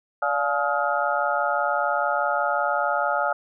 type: tone cluster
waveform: sine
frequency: 580 / 706 / 851 / 1267 / 1412 Hz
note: D5 / F5 / G#5 / D#6 / F6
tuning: -22 / +19 / +42 / +31 / +19 cents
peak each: -27 dBFS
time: 0.22-3.33 s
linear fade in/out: 5 ms
effects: none